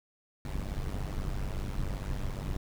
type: noise with amplitude modulation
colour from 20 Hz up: brown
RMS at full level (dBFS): -30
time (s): 0.45-2.57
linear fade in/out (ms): 2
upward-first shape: sine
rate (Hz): 97.6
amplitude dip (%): 85
effects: none